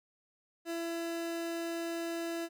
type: tone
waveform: 30% pulse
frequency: 335.1 Hz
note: E4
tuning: 29 cents sharp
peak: -32 dBFS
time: 0.65-2.49 s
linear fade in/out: 50 ms
effects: none